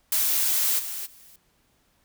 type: noise with level steps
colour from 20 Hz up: blue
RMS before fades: -23 / -33 / -51 dBFS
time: 0.12-1.36 s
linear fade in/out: 2 ms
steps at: 0.78 / 1.05 s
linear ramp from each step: 20 ms
effects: pink hiss -66 dBFS RMS until 2.04 s